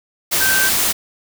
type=tone in noise; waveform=sine; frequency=1554 Hz; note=G6; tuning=16 cents flat; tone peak=-16 dBFS; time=0.4-0.7 s; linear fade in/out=20 ms; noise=white; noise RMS=-17 dBFS; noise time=0.31-0.93 s; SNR=-2 dB; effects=none